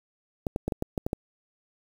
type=clicks; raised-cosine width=2 ms; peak=-14 dBFS; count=8; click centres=0.468 / 0.561 / 0.68 / 0.722 / 0.824 / 0.978 / 1.065 / 1.131 s; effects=7-bit